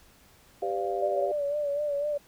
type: chord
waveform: sine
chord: G dominant seventh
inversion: none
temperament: equal with one note detuned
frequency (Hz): 392 / 503.4 / 587.3 / 698.5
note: G4 / B4 / D5 / F5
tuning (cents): 0 / +33 / 0 / 0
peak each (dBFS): -31 / -35 / -35 / -31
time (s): 0.62-1.32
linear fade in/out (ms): 5
type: tone with vibrato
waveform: sine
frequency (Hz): 581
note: D5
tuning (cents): -19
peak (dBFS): -26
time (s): 1.02-2.18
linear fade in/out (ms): 10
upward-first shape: sine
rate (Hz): 4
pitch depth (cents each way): 49
effects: pink hiss -58 dBFS RMS until 2.27 s